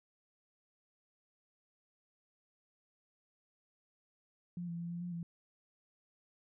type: tone with pitch steps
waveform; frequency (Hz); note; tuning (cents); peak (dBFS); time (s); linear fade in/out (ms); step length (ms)
sine; 175.1 / 169.7 / 170.8 / 172.3 / 176.3 / 169.5; F3 / F3 / F3 / F3 / F3 / E3; +5 / -49 / -38 / -23 / +17 / +49; -38; 4.57-5.23; 2; 110
effects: none